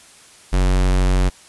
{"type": "tone", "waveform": "square", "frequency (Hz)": 46.25, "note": "F#1", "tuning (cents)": 0, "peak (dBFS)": -14, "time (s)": [0.52, 1.3], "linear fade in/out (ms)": 20, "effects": ["white hiss -46 dBFS RMS until 1.48 s", "resampled to 24000 Hz"]}